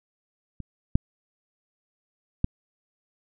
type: clicks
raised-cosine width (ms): 5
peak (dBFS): -24 / -6 / -9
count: 3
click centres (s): 0.603 / 0.955 / 2.444
effects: none